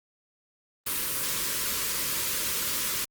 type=band-stop noise; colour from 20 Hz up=white; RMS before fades=-29 dBFS; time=0.86-3.05 s; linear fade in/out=10 ms; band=600 to 910 Hz; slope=96 dB/octave; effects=Opus 32 kbps